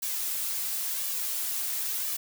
blue noise with flanger, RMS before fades -31 dBFS, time 0.02-2.17 s, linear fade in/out 10 ms, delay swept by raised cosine 1.7 to 4.4 ms, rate 0.96 Hz, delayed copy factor +0.55, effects none

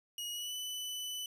sawtooth tone with pitch glide, 2891 to 2991 Hz, F#7 to F#7, -41 to +18 cents, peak -35 dBFS, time 0.18-1.26 s, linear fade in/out 2 ms, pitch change +59 cents, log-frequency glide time 0.32-0.54 s, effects none

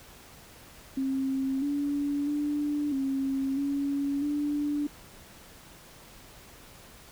sine tone with pitch steps, 267.4 / 286.6 / 293.5 / 269.9 / 281.2 / 292.6 Hz, C4 / D4 / D4 / C#4 / C#4 / D4, +38 / -42 / -1 / -46 / +25 / -6 cents, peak -26 dBFS, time 0.97-4.87 s, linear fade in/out 5 ms, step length 650 ms, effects pink hiss -51 dBFS RMS until 7.11 s

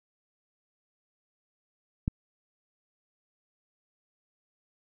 click, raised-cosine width 5 ms, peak -14 dBFS, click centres 2.079 s, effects none

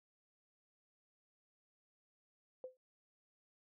sine tone with exponential decay, 512 Hz, C5, 38 cents flat, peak -40 dBFS, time 2.64-2.77 s, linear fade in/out 1 ms, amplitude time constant 28 ms, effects none

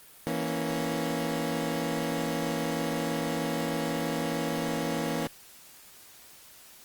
20% pulse chord, A# diminished, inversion second, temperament equal with one note detuned, 164.81 / 234 / 277.2 Hz, E3 / A#3 / C#4, 0 / +7 / 0 cents, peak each -28 dBFS, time 0.27-5.27 s, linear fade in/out 0 ms, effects white hiss -52 dBFS RMS until 6.84 s + Opus 32 kbps

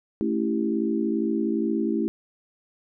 sine chord, A dominant seventh, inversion none, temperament equal, 220 / 277.2 / 329.6 / 392 Hz, A3 / C#4 / E4 / G4, 0 / 0 / 0 / 0 cents, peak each -26 / -30 / -26 / -30 dBFS, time 0.21-2.08 s, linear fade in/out 0 ms, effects none

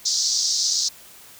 white band-pass noise, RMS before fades -22 dBFS, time 0.05-0.89 s, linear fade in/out 10 ms, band 4300 to 6400 Hz, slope 48 dB/octave, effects white hiss -46 dBFS RMS until 1.39 s

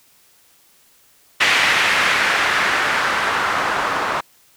blue noise with low-pass filter sweep, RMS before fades -18 dBFS, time 1.4-4.21 s, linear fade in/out 10 ms, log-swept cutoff 2200 to 1100 Hz, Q 1.6, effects white hiss -54 dBFS RMS until 4.56 s

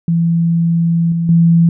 sine tone with level steps, 167.7 Hz, E3, 30 cents sharp, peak -10 / -13 / -6 dBFS, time 0.08-1.69 s, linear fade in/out 2 ms, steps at 1.12 / 1.29 s, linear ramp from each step 2 ms, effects none

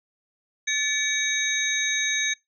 sine tone cluster, 1740 / 2270 / 3781 / 6320 Hz, A6 / C#7 / A#7 / G8, -20 / +41 / +24 / +13 cents, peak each -28 dBFS, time 0.67-2.34 s, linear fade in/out 10 ms, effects noise-tail reverb RT60 0.2 s tail -24 dB re dry

